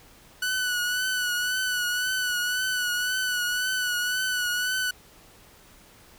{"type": "tone with vibrato", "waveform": "sawtooth", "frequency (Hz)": 1483, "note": "F#6", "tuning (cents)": 4, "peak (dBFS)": -21, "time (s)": [0.42, 4.91], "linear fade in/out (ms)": 5, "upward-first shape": "triangle", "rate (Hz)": 1.9, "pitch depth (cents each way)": 45, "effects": ["pink hiss -53 dBFS RMS until 6.18 s"]}